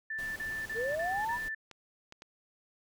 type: tone bursts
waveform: sine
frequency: 1766 Hz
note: A6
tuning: 6 cents sharp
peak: -34 dBFS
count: 5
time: 0.1-1.548 s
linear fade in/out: 5 ms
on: 260 ms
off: 37 ms
type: noise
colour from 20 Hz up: pink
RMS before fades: -48 dBFS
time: 0.18-1.49 s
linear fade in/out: 10 ms
type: linear sweep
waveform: sine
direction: up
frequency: 427.8 to 996 Hz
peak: -31 dBFS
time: 0.74-1.39 s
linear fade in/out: 50 ms
type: clicks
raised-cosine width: 0.2 ms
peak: -31 dBFS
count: 3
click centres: 1.713 / 2.124 / 2.221 s
effects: none